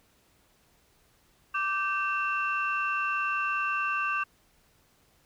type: tone cluster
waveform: sine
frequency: 1171 / 1554 / 2700 Hz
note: D6 / G6 / E7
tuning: -5 / -16 / +41 cents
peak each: -29 / -31 / -31 dBFS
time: 1.54-4.24 s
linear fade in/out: 10 ms
effects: tanh soft clip ceiling -17 dBFS + pink hiss -65 dBFS RMS until 5.25 s